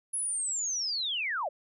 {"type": "linear sweep", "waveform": "sine", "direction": "down", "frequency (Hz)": [10548, 516], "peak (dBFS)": -29, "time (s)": [0.13, 1.49], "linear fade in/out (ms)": 10, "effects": []}